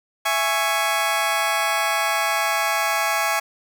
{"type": "chord", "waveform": "20% pulse", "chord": "C# minor", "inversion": "first", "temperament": "just", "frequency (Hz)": [665.2, 831.5, 1108.7], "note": ["E5", "G#5", "C#6"], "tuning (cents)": [16, 2, 0], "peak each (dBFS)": [-20, -18, -19], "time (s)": [0.25, 3.4], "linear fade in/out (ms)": 10, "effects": []}